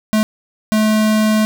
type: tone bursts at uneven times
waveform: square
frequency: 215.8 Hz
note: A3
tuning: 33 cents flat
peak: -12 dBFS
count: 2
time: 0.13-0.23 / 0.72-1.45 s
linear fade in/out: 0 ms
effects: 8-bit